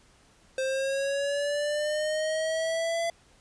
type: linear sweep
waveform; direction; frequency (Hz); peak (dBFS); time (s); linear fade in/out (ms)
square; up; 523.3 to 677; -27; 0.58-3.1; 2
effects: pink hiss -60 dBFS RMS until 3.4 s + resampled to 22050 Hz